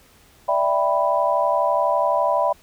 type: chord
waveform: sine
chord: E minor seventh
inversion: third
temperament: equal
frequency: 587.3 / 659.3 / 784 / 987.8 Hz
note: D5 / E5 / G5 / B5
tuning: 0 / 0 / 0 / 0 cents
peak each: -22 / -22 / -25 / -21 dBFS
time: 0.48-2.53 s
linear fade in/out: 10 ms
effects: pink hiss -53 dBFS RMS until 2.62 s